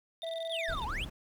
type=tone bursts; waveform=triangle; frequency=3630 Hz; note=A#7; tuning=47 cents flat; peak=-39 dBFS; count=14; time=0.22-0.843 s; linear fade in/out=0 ms; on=25 ms; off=21 ms
type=tone; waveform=triangle; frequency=659 Hz; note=E5; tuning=1 cent flat; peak=-33 dBFS; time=0.23-0.74 s; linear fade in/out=5 ms
type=exponential two-way sweep; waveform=triangle; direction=down then up; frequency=3624 to 817 to 3554 Hz; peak=-33 dBFS; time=0.51-1.05 s; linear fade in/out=10 ms; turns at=0.85 s
type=noise; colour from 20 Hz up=brown; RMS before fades=-39 dBFS; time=0.68-1.1 s; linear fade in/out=10 ms
effects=none